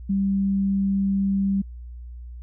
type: tone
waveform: sine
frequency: 196 Hz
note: G3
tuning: in tune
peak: -19 dBFS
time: 0.09-1.62 s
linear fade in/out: 10 ms
effects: added 60 Hz sine -35 dBFS peak until 2.42 s